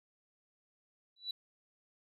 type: tone with exponential growth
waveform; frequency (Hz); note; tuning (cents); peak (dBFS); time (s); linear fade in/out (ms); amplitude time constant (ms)
sine; 3949; B7; -1; -31; 1.16-1.31; 5; 31
effects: tanh soft clip ceiling -31 dBFS